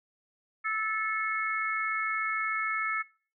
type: harmonic tone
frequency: 436.7 Hz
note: A4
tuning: 13 cents flat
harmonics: 3 / 4 / 5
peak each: -31 / -34 / -32 dBFS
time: 0.64-3.03 s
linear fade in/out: 20 ms
effects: noise-tail reverb RT60 0.4 s tail -20 dB re dry